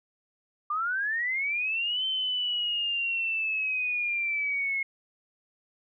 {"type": "linear two-way sweep", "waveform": "sine", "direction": "up then down", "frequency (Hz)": [1174.7, 3093, 2160], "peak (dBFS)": -26, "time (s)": [0.7, 4.83], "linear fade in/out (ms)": 5, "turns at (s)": 2.05, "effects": []}